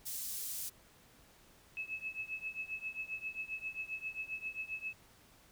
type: high-pass noise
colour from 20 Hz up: pink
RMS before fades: -41 dBFS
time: 0.05-0.7 s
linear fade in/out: 20 ms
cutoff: 7500 Hz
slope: 12 dB/octave
type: tone with tremolo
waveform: sine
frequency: 2593 Hz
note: E7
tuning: 29 cents flat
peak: -35 dBFS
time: 1.77-4.93 s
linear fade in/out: 0 ms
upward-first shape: triangle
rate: 7.5 Hz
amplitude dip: 95%
effects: pink hiss -63 dBFS RMS until 5.51 s